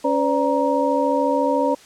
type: tone cluster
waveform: sine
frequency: 278.8 / 506 / 580 / 940 Hz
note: C#4 / B4 / D5 / A#5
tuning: +10 / +42 / -22 / +14 cents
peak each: -22 dBFS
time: 0.04-1.75 s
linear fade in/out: 10 ms
effects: white hiss -47 dBFS RMS until 1.85 s + low-pass 8000 Hz 12 dB/octave